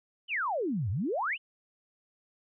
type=exponential two-way sweep; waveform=sine; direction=down then up; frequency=3136 to 87.31 to 3136 Hz; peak=-28 dBFS; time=0.28-1.38 s; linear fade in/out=50 ms; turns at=0.9 s; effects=none